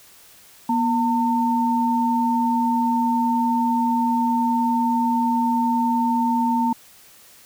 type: tone pair together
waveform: sine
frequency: 240.3 / 904.8 Hz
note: B3 / A5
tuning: -47 / +48 cents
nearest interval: octave + major seventh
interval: 2295 cents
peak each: -20 dBFS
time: 0.69-6.73 s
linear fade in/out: 5 ms
effects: white hiss -49 dBFS RMS until 7.45 s